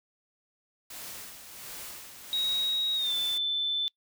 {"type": "noise with tremolo", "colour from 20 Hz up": "white", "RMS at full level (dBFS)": -41, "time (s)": [0.9, 3.38], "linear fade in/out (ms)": 5, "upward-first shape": "sine", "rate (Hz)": 1.4, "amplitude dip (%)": 55}
{"type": "tone with pitch glide", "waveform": "sine", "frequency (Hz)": [3800, 3525], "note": ["A#7", "A7"], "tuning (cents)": [33, 2], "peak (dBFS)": -26, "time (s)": [2.33, 3.88], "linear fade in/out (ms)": 0, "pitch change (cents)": -131, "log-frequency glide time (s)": [2.95, 3.13]}
{"effects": ["noise-tail reverb RT60 0.1 s tail -25 dB re dry"]}